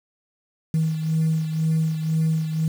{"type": "beating tone pair", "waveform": "sine", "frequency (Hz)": [159.1, 161.1], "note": ["D#3", "E3"], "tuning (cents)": [39, -39], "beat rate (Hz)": 2, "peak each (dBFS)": [-19, -26], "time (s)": [0.74, 2.68], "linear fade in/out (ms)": 2, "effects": ["tanh soft clip ceiling -14 dBFS", "7-bit"]}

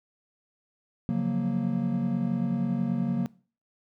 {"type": "chord", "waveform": "triangle", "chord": "Gb major seventh", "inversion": "second", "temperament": "equal", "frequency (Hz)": [138.59, 174.61, 185, 233.1], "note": ["Db3", "F3", "Gb3", "Bb3"], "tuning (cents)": [0, 0, 0, 0], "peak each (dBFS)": [-30, -32, -27, -26], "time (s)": [1.09, 3.26], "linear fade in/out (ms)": 0, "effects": ["noise-tail reverb RT60 0.4 s tail -21 dB re dry"]}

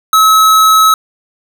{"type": "tone", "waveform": "square", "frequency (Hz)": 1290, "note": "E6", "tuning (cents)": -38, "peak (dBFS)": -5, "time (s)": [0.13, 0.94], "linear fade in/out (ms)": 2, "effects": []}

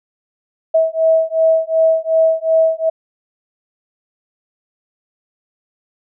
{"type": "beating tone pair", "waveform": "sine", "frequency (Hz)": [645, 647.7], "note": ["E5", "E5"], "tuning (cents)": [-38, -31], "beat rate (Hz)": 2.7, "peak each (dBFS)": -14, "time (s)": [0.74, 2.9], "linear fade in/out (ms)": 10, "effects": []}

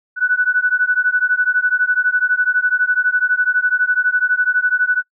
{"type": "beating tone pair", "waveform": "sine", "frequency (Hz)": [1480, 1492], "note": ["F#6", "F#6"], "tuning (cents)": [0, 14], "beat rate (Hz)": 12, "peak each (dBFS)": -16, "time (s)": [0.16, 5.03], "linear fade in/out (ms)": 50, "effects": ["noise-tail reverb RT60 0.1 s tail -25 dB re dry"]}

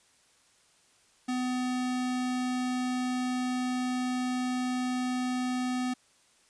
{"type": "tone", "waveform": "square", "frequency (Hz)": 251.7, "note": "B3", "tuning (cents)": 33, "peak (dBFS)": -29, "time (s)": [1.28, 5.94], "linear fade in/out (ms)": 10, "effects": ["white hiss -64 dBFS RMS until 6.49 s", "resampled to 22050 Hz"]}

